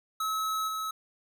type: tone with level steps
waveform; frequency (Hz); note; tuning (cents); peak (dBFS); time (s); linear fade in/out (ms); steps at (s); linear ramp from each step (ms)
square; 1291; E6; -37; -29 / -32; 0.2-0.91; 5; 0.67; 20
effects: none